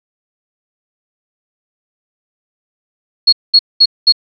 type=tone bursts; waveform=sine; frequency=4322 Hz; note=C#8; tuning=45 cents flat; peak=-3 dBFS; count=4; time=3.27-4.124 s; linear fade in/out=10 ms; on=56 ms; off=210 ms; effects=none